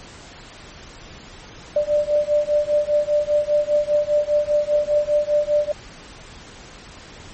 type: beating tone pair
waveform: sine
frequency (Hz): 590 / 595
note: D5 / D5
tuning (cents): +8 / +22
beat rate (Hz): 5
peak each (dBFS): -19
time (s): 1.76-5.72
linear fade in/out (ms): 5
effects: pink hiss -41 dBFS RMS until 7.33 s + MP3 32 kbps